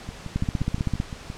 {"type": "two click trains", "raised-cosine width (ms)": 5, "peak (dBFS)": [-11, -20], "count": [11, 8], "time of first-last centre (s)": [[0.36, 1.001], [0.09, 1.301]], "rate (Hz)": [15.6, 5.78], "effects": ["pink hiss -42 dBFS RMS until 1.37 s", "low-pass 7000 Hz 12 dB/octave"]}